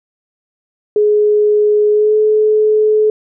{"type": "tone with pitch glide", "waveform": "sine", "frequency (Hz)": [419.9, 428.7], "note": ["G#4", "A4"], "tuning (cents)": [19, -45], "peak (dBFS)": -8, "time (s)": [0.96, 3.1], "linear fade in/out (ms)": 2, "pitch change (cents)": 36, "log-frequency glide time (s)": [1.91, 2.16], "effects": []}